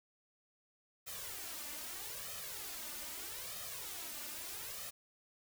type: noise with flanger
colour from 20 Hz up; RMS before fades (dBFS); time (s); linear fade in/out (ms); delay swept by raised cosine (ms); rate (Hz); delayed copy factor
white; -45; 1.06-4.91; 20; 1.6 to 3.4; 0.79; +0.75
effects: none